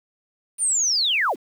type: linear sweep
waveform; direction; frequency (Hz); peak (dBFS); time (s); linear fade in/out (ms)
sine; down; 9397 to 162; -18; 0.58-1.36; 50
effects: 8-bit